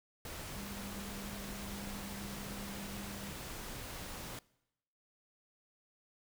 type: tone in noise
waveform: sine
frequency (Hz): 200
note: G3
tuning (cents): +35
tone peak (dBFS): -46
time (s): 0.56-3.3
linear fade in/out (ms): 2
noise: pink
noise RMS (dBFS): -45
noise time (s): 0.25-4.39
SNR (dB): -4
effects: noise-tail reverb RT60 0.9 s tail -23 dB re dry